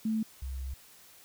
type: tone pair in turn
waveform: sine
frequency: 220 / 65.77 Hz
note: A3 / C2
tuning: 0 / +10 cents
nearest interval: octave + major sixth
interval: 2090 cents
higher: first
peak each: -27 / -34 dBFS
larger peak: first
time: 0.05-0.23 / 0.42-0.74 s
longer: second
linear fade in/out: 5 ms
effects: white hiss -56 dBFS RMS until 1.24 s